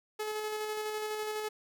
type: tone with tremolo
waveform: sawtooth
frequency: 427.7 Hz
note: A4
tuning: 49 cents flat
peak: -29 dBFS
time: 0.19-1.49 s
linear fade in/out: 10 ms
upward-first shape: square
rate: 12 Hz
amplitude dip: 25%
effects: none